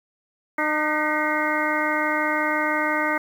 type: harmonic tone with a mistuned harmonic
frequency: 304.3 Hz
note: D#4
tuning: 38 cents flat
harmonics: 1 / 2 / 3 / 4 / 5 / 6 / 7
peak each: -28 / -28 / -28 / -28 / -28 / -28 / -28 dBFS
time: 0.58-3.18 s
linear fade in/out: 5 ms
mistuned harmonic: 6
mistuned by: +72 cents
effects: 8-bit